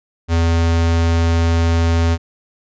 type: tone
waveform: square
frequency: 83.4 Hz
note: E2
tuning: 21 cents sharp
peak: -13 dBFS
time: 0.28-2.18 s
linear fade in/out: 50 ms
effects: resampled to 16000 Hz